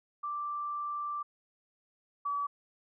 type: tone pair in turn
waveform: sine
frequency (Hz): 1174.7 / 1145.2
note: D6 / D6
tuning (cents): 0 / -44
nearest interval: unison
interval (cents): 44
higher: first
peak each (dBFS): -33 / -30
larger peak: second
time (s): 0.23-1.23 / 2.25-2.47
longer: first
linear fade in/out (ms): 10
effects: none

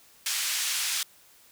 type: band-pass noise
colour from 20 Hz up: white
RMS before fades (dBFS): -29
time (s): 0.26-1.03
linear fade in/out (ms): 2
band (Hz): 1800 to 8300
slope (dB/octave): 12
effects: white hiss -57 dBFS RMS until 1.51 s

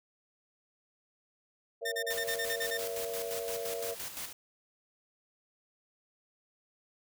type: chord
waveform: sine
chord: A# diminished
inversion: none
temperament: just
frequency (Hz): 466.2 / 559.4 / 671.3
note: A#4 / C#5 / E5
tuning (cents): 0 / +16 / +31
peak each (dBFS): -37 / -42 / -41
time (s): 1.81-3.95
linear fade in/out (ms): 20
type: tone bursts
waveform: sawtooth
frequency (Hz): 1810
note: A6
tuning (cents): +48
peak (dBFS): -29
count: 9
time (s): 1.85-2.777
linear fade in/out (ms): 10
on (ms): 71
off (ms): 36
type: noise with tremolo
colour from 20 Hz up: white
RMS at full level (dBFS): -39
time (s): 2.1-4.33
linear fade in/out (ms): 5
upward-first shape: square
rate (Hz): 5.8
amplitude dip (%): 55
effects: none

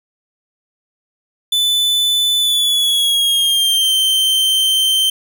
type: tone with pitch glide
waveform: 45% pulse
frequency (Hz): 3500 to 3118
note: A7 to G7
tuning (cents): -10 to -10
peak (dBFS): -12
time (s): 1.52-5.1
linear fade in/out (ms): 5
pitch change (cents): -200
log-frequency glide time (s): 2.39-3.93
effects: none

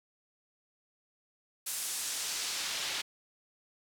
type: noise with band-pass filter sweep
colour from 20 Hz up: pink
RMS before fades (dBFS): -36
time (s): 1.66-3.02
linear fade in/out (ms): 10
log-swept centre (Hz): 10000 to 3500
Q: 0.9
effects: none

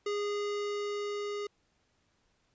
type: tone with level ramp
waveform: square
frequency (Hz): 411.2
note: G#4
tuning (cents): -17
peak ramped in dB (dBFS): -31 to -35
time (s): 0.06-1.47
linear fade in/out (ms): 5
effects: pink hiss -73 dBFS RMS until 2.54 s + resampled to 16000 Hz

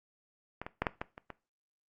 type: clicks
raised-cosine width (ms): 0.5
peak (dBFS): -23 / -24 / -14 / -13 / -19 / -30 / -27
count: 7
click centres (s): 0.616 / 0.665 / 0.82 / 0.868 / 1.015 / 1.179 / 1.303
effects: noise-tail reverb RT60 0.3 s tail -18 dB re dry + Opus 48 kbps

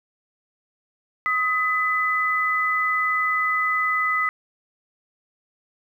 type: tone pair together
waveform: sine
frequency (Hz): 1258.9 / 2000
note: D#6 / B6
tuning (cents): +20 / +21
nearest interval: minor sixth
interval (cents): 801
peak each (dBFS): -22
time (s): 1.26-4.29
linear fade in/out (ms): 0
effects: 9-bit

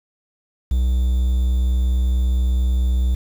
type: tone with quantisation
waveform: triangle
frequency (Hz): 62.2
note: B1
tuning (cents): +13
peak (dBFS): -13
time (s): 0.71-3.15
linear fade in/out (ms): 5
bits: 7
effects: none

